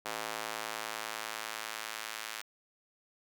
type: tone with high-pass filter sweep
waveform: square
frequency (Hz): 55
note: A1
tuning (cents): 0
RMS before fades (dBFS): -40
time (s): 0.05-2.42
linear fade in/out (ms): 10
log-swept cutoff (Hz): 700 to 1600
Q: 0.76
effects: none